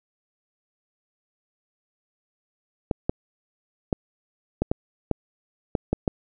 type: clicks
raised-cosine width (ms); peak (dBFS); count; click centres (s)
2; -8; 9; 2.912 / 3.095 / 3.928 / 4.62 / 4.715 / 5.113 / 5.752 / 5.93 / 6.078
effects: none